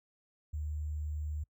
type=tone with sample-and-hold; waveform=sine; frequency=75.7 Hz; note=D#2; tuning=47 cents flat; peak=-34 dBFS; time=0.53-1.44 s; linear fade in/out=10 ms; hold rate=7350 Hz; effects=noise-tail reverb RT60 0.1 s tail -26 dB re dry